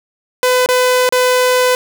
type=tone with dropouts; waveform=sawtooth; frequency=503 Hz; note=B4; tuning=32 cents sharp; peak=-6 dBFS; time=0.43-1.75 s; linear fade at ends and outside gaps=1 ms; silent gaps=0.661-0.688 / 1.091-1.124 s; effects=none